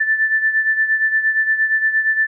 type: beating tone pair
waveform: sine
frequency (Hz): 1760 / 1768.6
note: A6 / A6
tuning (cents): 0 / +8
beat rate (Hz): 8.6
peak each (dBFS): -15 / -21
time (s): 0-2.27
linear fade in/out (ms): 10
effects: none